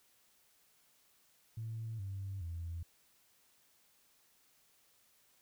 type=tone with pitch steps; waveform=sine; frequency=112.5 / 97.37 / 84.28 Hz; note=A2 / G2 / E2; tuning=+39 / -11 / +39 cents; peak=-38 dBFS; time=1.57-2.83 s; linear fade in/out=5 ms; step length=420 ms; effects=tanh soft clip ceiling -34 dBFS + white hiss -70 dBFS RMS until 5.41 s